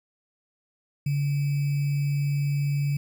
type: tone with sample-and-hold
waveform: sine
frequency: 142.6 Hz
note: C#3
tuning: 49 cents sharp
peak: -22 dBFS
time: 1.06-2.97 s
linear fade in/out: 5 ms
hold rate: 2450 Hz
effects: none